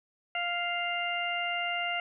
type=harmonic tone; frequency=698.5 Hz; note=F5; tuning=in tune; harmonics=1 / 2 / 3 / 4; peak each=-34 / -37 / -34 / -34 dBFS; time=0.35-2 s; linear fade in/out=2 ms; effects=none